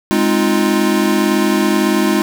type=chord; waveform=square; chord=F minor seventh; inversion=first; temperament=equal; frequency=207.7 / 261.6 / 311.1 / 349.2 Hz; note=Ab3 / C4 / Eb4 / F4; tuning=0 / 0 / 0 / 0 cents; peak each=-17 / -21 / -18 / -18 dBFS; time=0.11-2.22 s; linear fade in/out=0 ms; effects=none